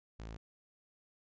sawtooth tone, 55 Hz, A1, in tune, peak -40 dBFS, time 0.19-0.37 s, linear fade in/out 10 ms, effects resampled to 16000 Hz

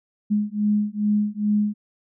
sine beating tone pair, 207.7 / 210.1 Hz, G#3 / G#3, 0 / +20 cents, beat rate 2.4 Hz, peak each -22 dBFS, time 0.3-1.74 s, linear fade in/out 20 ms, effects none

